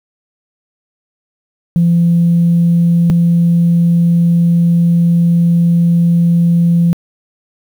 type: tone pair in turn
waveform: sine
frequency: 170.4 / 170.4 Hz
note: F3 / F3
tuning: -42 / -42 cents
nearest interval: unison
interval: 0 cents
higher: neither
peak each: -6 dBFS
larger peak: neither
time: 1.76-3.1 / 3.1-6.93 s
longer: second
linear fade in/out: 0 ms
effects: tanh soft clip ceiling -3 dBFS + 7-bit